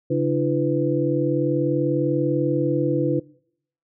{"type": "tone cluster", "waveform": "sine", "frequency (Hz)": [139.7, 301.6, 341.8, 498.9], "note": ["C#3", "D4", "F4", "B4"], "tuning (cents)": [14, 46, -37, 17], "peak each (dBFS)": -24, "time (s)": [0.1, 3.2], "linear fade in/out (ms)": 10, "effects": ["noise-tail reverb RT60 0.7 s tail -23 dB re dry"]}